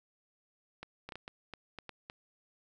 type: clicks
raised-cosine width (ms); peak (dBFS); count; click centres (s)
0.3; -27; 9; 0.83 / 1.09 / 1.122 / 1.156 / 1.279 / 1.537 / 1.787 / 1.893 / 2.099
effects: none